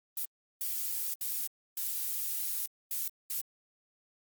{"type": "noise bursts at uneven times", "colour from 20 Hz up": "violet", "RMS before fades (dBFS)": -34, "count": 6, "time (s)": [[0.17, 0.25], [0.61, 1.14], [1.21, 1.47], [1.77, 2.66], [2.91, 3.08], [3.3, 3.41]], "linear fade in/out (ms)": 2, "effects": ["Opus 24 kbps"]}